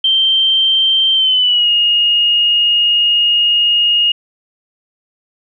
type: tone with pitch glide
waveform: sine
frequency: 3136 to 2859 Hz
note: G7 to F7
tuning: 0 to +40 cents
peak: -9 dBFS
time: 0.04-4.12 s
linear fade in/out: 5 ms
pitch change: -160 cents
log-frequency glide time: 1.14-1.7 s
effects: none